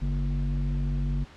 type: tone with low-pass filter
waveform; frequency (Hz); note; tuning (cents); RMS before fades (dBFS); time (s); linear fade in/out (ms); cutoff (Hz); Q
square; 47.37; F#1; +41; -27; 0.01-1.25; 20; 190; 4.7
effects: pink hiss -50 dBFS RMS until 1.36 s + low-pass 4000 Hz 12 dB/octave